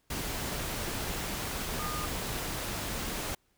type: tone in noise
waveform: sine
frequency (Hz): 1222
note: D#6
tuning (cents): -32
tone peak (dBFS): -37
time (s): 1.79-2.06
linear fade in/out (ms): 5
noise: pink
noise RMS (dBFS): -35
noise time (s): 0.1-3.35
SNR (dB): -5
effects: pink hiss -72 dBFS RMS until 3.57 s